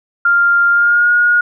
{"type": "tone with pitch glide", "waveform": "sine", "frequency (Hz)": [1396.9, 1438.7], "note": ["F6", "F#6"], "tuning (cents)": [0, -49], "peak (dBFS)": -8, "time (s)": [0.25, 1.41], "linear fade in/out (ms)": 5, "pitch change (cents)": 51, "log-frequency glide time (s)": [0.71, 1.11], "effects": []}